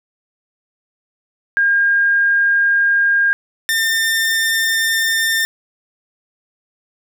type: tone pair in turn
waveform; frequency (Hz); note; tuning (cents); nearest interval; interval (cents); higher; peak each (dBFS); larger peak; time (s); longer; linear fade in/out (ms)
sine / sawtooth; 1614 / 1802.6; G#6 / A6; -50 / +41; major second; 191; second; -11; neither; 1.57-3.33 / 3.69-5.45; neither; 0
effects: none